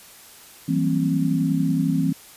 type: tone cluster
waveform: sine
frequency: 163.8 / 184.3 / 195 / 231.8 / 266.4 Hz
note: E3 / F#3 / G3 / A#3 / C4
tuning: -11 / -7 / -9 / -10 / +31 cents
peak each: -22 / -31 / -28 / -28 / -22 dBFS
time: 0.68-2.13 s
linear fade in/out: 10 ms
effects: white hiss -46 dBFS RMS until 2.36 s + resampled to 32000 Hz